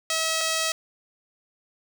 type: tone pair in turn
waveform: 5% pulse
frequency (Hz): 644 / 644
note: E5 / E5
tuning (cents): -41 / -41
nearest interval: unison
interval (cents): 0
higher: neither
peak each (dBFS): -12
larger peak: neither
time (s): 0.1-0.41 / 0.41-0.72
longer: neither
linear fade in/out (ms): 2
effects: none